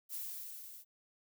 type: noise with level ramp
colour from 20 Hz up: violet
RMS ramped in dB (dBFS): -40 to -53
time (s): 0.09-0.85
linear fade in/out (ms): 50
effects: none